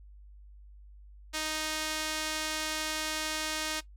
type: tone with band-pass filter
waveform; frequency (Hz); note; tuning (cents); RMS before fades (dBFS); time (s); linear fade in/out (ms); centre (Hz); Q
sawtooth; 311.1; D#4; 0; -34; 1.33-3.81; 20; 5200; 0.6
effects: noise-tail reverb RT60 0.1 s tail -17 dB re dry + added 50 Hz sine -49 dBFS peak until 3.96 s